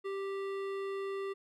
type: tone with hard clipping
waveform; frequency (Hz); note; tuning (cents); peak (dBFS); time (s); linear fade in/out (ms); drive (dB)
sine; 392; G4; 0; -37; 0.04-1.34; 20; 14
effects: none